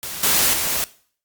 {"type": "noise with level steps", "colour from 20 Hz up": "white", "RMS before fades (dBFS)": [-30, -17, -22], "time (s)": [0.03, 0.84], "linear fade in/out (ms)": 0, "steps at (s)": [0.23, 0.53], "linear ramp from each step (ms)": 5, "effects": ["noise-tail reverb RT60 0.5 s tail -19 dB re dry", "Opus 48 kbps"]}